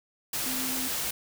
sine tone in noise, 258.4 Hz, C4, 21 cents flat, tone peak -35 dBFS, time 0.46-0.88 s, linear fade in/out 5 ms, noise white, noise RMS -31 dBFS, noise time 0.33-1.11 s, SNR -7 dB, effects none

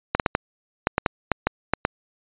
clicks, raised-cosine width 0.5 ms, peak -3 dBFS, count 11, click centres 0.15 / 0.198 / 0.262 / 0.351 / 0.871 / 0.981 / 1.062 / 1.317 / 1.47 / 1.736 / 1.851 s, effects resampled to 8000 Hz

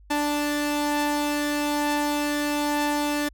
sawtooth tone pair together, 293.7 / 880 Hz, D4 / A5, 0 / 0 cents, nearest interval octave + perfect fifth, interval 1900 cents, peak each -20 / -25 dBFS, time 0.1-3.29 s, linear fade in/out 10 ms, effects added 50 Hz sine -48 dBFS peak until 3.33 s

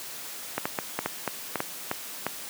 clicks, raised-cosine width 0.5 ms, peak -11 dBFS, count 10, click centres 0.58 / 0.655 / 0.788 / 0.99 / 1.06 / 1.277 / 1.557 / 1.604 / 1.914 / 2.266 s, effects white hiss -39 dBFS RMS until 2.49 s + high-pass 150 Hz 12 dB/octave

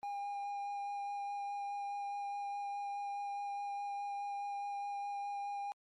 triangle tone with vibrato, 808 Hz, G#5, 48 cents flat, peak -36 dBFS, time 0.03-5.72 s, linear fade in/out 0 ms, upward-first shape sine, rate 4.8 Hz, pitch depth 10 cents each way, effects Opus 32 kbps

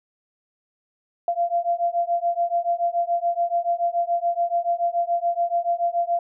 sine beating tone pair, 686 / 693 Hz, F5 / F5, -31 / -14 cents, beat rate 7 Hz, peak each -23 dBFS, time 1.28-6.19 s, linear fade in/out 2 ms, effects none

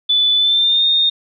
sine tone with pitch glide, 3485 to 3669 Hz, A7 to A#7, -17 to -28 cents, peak -11 dBFS, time 0.09-1.1 s, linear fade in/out 10 ms, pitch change +89 cents, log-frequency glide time 0.36-0.85 s, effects none

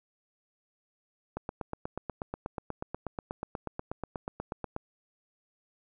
click train, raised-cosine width 1 ms, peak -20 dBFS, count 29, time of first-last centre 1.37-4.764 s, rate 8.25 Hz, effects none

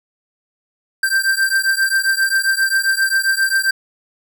square beating tone pair, 1568 / 1575.5 Hz, G6 / G6, 0 / +8 cents, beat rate 7.5 Hz, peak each -18 dBFS, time 1.03-3.71 s, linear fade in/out 5 ms, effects none

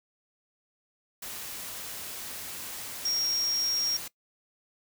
sine tone in noise, 5588 Hz, F8, in tune, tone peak -26 dBFS, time 3.05-3.97 s, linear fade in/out 5 ms, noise white, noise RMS -39 dBFS, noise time 1.22-4.08 s, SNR +10 dB, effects noise-tail reverb RT60 0.1 s tail -20 dB re dry

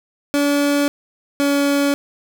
30% pulse tone pair in turn, 286.7 / 283.1 Hz, D4 / C#4, -42 / +37 cents, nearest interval unison, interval 21 cents, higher first, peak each -12 / -12 dBFS, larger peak neither, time 0.34-0.88 / 1.4-1.94 s, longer neither, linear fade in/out 0 ms, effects none

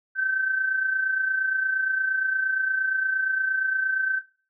sine tone with amplitude modulation, 1543 Hz, G6, 28 cents flat, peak -19 dBFS, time 0.15-4.22 s, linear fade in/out 50 ms, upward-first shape sine, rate 28.6 Hz, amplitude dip 50%, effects noise-tail reverb RT60 0.4 s tail -19 dB re dry

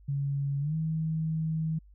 sine tone with pitch glide, 140.2 to 159.2 Hz, C#3 to D#3, +20 to +40 cents, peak -27 dBFS, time 0.08-1.79 s, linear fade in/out 10 ms, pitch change +220 cents, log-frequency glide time 0.6-0.75 s, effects added 50 Hz sine -52 dBFS peak until 1.94 s

